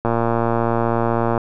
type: click train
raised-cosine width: 1 ms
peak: -5 dBFS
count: 155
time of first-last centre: 0.05-1.378 s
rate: 116 Hz
effects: none